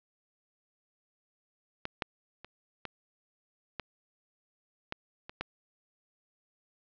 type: clicks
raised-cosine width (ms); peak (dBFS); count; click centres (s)
0.3; -18 / -14 / -29 / -21 / -19 / -18 / -26 / -17; 8; 1.854 / 2.022 / 2.446 / 2.853 / 3.797 / 4.924 / 5.295 / 5.41
effects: low-pass 5000 Hz 12 dB/octave